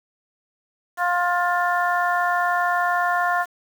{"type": "harmonic tone", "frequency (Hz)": 353, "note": "F4", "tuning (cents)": 19, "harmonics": [2, 3, 4, 5], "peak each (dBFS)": [-22, -24, -25, -26], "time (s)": [0.97, 3.46], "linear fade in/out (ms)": 50, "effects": ["7-bit"]}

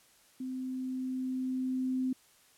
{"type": "tone with level ramp", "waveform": "sine", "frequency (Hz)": 258, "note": "C4", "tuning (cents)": -24, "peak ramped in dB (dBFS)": [-35, -28], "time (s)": [0.4, 2.13], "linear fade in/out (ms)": 5, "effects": ["white hiss -63 dBFS RMS until 2.57 s", "low-pass 12000 Hz 12 dB/octave"]}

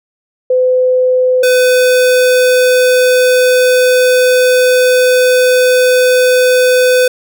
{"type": "tone pair in turn", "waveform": ["sine", "square"], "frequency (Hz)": [508, 503.6], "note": ["B4", "B4"], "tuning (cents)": [49, 34], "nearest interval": "unison", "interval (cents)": 15, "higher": "first", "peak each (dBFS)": -7, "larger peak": "neither", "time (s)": [[0.5, 1.43], [1.43, 7.08]], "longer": "second", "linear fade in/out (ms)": 5, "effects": []}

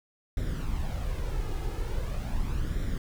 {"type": "noise with flanger", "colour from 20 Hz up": "brown", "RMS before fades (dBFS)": -30, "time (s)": [0.37, 2.98], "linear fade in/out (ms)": 2, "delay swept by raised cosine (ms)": [0.54, 2.44], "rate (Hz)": 0.41, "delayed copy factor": 0.55, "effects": []}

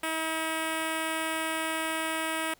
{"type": "tone with notch filter", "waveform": "5% pulse", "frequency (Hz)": 320.3, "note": "E4", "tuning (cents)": -50, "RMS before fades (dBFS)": -31, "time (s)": [0.03, 2.54], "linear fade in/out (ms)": 5, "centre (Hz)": 4300, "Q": 1.3, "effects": ["pink hiss -61 dBFS RMS until 2.59 s"]}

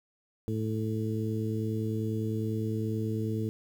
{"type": "harmonic tone", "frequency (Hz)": 109.7, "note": "A2", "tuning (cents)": -5, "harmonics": [1, 2, 3, 4], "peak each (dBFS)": [-31, -34, -36, -37], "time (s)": [0.48, 3.49], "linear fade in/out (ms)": 0, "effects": ["9-bit"]}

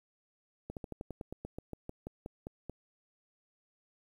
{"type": "slowing click train", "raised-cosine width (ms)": 2, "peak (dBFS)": -27, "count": 16, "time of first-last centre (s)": [0.7, 2.697], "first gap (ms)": 68, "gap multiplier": 1.09, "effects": ["10-bit"]}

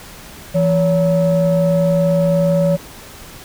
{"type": "tone pair together", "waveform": "sine", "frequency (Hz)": [168.1, 565], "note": ["E3", "C#5"], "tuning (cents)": [34, 33], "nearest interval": "octave + major sixth", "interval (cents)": 2099, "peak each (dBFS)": -13, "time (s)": [0.54, 2.77], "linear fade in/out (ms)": 20, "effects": ["tanh soft clip ceiling -7 dBFS", "pink hiss -37 dBFS RMS until 3.44 s"]}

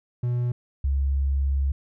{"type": "tone pair in turn", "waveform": ["triangle", "sine"], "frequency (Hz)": [121.9, 68.66], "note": ["B2", "C#2"], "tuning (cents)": [-22, -16], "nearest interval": "minor seventh", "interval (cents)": 994, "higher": "first", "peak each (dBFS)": -20, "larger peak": "neither", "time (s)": [[0.23, 0.52], [0.84, 1.72]], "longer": "second", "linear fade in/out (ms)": 5, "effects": []}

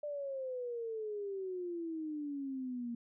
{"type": "exponential sweep", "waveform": "sine", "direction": "down", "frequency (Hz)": [596, 233.1], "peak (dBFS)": -37, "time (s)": [0.03, 2.95], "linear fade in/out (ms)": 5, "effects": []}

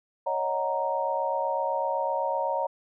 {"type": "chord", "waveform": "sine", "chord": "D# minor seventh", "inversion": "third", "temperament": "equal", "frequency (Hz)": [554.4, 622.3, 740, 932.3], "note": ["C#5", "D#5", "F#5", "A#5"], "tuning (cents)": [0, 0, 0, 0], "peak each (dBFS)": [-30, -32, -34, -28], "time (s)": [0.26, 2.67], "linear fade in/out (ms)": 10, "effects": []}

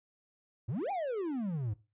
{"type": "exponential two-way sweep", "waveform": "triangle", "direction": "up then down", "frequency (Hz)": [98, 830.6, 98], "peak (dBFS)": -30, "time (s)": [0.68, 1.74], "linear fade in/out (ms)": 10, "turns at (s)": 0.91, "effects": ["noise-tail reverb RT60 0.3 s tail -18 dB re dry", "resampled to 8000 Hz"]}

